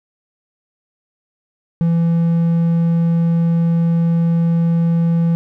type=tone; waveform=triangle; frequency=167.6 Hz; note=E3; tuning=29 cents sharp; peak=-10 dBFS; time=1.81-5.35 s; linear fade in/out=0 ms; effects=none